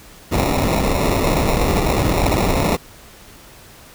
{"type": "noise with sample-and-hold", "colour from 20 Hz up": "pink", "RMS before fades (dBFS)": -17, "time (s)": [0.31, 2.77], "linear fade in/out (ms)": 20, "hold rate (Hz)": 1575, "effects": ["pink hiss -43 dBFS RMS until 3.94 s"]}